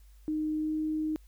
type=tone with pitch glide; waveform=sine; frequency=308.3 to 310.3 Hz; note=D#4 to D#4; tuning=-16 to -5 cents; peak=-28 dBFS; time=0.28-1.16 s; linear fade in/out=0 ms; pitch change=+11 cents; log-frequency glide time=0.58-0.72 s; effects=added 50 Hz sine -52 dBFS peak until 1.27 s + white hiss -68 dBFS RMS until 1.27 s